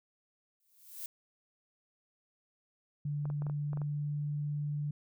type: noise with exponential growth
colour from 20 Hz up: violet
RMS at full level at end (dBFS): -39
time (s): 0.6-1.06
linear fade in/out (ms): 2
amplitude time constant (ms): 100
type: tone with pitch glide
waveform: sine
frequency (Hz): 146.2 to 147.05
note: D3 to D3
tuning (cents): -7 to +3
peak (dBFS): -32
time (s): 3.05-4.91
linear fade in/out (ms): 5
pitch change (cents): +10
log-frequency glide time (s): 3.35-4.22
type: clicks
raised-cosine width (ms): 1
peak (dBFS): -32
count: 8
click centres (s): 3.255 / 3.301 / 3.421 / 3.467 / 3.498 / 3.732 / 3.773 / 3.817
effects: none